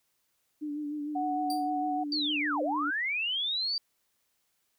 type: tone with vibrato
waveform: sine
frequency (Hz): 296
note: D4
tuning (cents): +14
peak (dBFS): -32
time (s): 0.61-2.91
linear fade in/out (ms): 20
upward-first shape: sine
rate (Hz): 6.6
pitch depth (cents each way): 36
type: tone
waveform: sine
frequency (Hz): 740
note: F#5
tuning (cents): 0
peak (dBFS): -29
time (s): 1.15-2.04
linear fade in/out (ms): 10
type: tone with exponential decay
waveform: sawtooth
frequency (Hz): 4699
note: D8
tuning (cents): 0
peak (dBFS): -30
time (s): 1.5-1.7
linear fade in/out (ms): 2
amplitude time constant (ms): 43
type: linear two-way sweep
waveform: sine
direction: down then up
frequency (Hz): 4699 to 489.9 to 4699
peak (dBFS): -28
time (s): 2.12-3.78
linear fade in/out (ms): 2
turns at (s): 2.62
effects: white hiss -75 dBFS RMS until 4.78 s